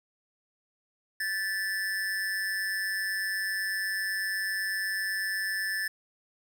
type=tone with amplitude modulation; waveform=square; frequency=1750 Hz; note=A6; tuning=10 cents flat; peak=-27 dBFS; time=1.2-5.88 s; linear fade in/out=5 ms; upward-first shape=sine; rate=192 Hz; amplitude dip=55%; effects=9-bit